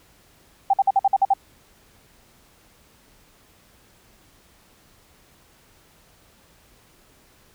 sine tone bursts, 784 Hz, G5, in tune, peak -13 dBFS, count 8, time 0.7-1.337 s, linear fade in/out 5 ms, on 35 ms, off 51 ms, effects pink hiss -56 dBFS RMS until 7.54 s

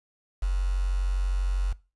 sine tone with quantisation, 46.25 Hz, F#1, in tune, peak -22 dBFS, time 0.42-1.73 s, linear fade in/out 10 ms, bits 7, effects noise-tail reverb RT60 0.3 s tail -20 dB re dry + resampled to 24000 Hz

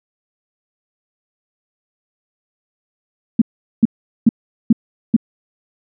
sine tone bursts, 227 Hz, A#3, 46 cents flat, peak -5 dBFS, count 5, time 3.39-5.165 s, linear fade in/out 5 ms, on 27 ms, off 410 ms, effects none

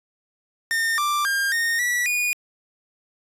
45% pulse tone with pitch steps, 1819 / 1179 / 1605 / 1843 / 1947 / 2452 Hz, A#6 / D6 / G6 / A#6 / B6 / D#7, -43 / +6 / +40 / -20 / -25 / -26 cents, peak -20 dBFS, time 0.71-2.33 s, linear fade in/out 0 ms, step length 270 ms, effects resampled to 32000 Hz

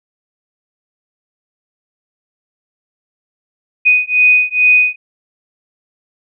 sine beating tone pair, 2489 / 2491.3 Hz, D#7 / D#7, 0 / +2 cents, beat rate 2.3 Hz, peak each -11 dBFS, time 3.85-4.96 s, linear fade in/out 20 ms, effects none

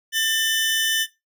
sawtooth tone pair together, 1787 / 3005 Hz, A6 / F#7, +26 / +26 cents, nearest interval major sixth, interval 900 cents, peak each -18 / -19 dBFS, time 0.12-1.07 s, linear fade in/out 50 ms, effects noise-tail reverb RT60 0.2 s tail -17 dB re dry

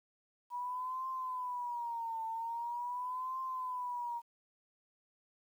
sine tone with vibrato, 968 Hz, B5, 35 cents flat, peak -36 dBFS, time 0.5-4.22 s, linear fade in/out 50 ms, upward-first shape triangle, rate 0.43 Hz, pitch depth 140 cents each way, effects 11-bit

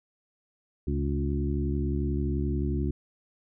harmonic tone with a mistuned harmonic, 71.4 Hz, D2, 48 cents flat, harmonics 1 / 2 / 3 / 4 / 5, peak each -28 / -32 / -34 / -34 / -35 dBFS, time 0.87-2.91 s, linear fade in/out 5 ms, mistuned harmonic 2, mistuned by -56 cents, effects none

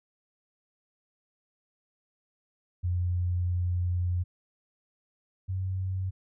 sine tone pair in turn, 88.9 / 93.93 Hz, F2 / F#2, +31 / +27 cents, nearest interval minor second, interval 96 cents, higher second, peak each -25 / -28 dBFS, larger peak first, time 2.83-4.24 / 5.48-6.11 s, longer first, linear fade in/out 20 ms, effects none

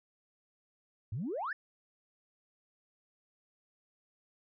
sine exponential sweep, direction up, 93 to 1837 Hz, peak -33 dBFS, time 1.12-1.53 s, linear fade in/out 5 ms, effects tanh soft clip ceiling -29 dBFS

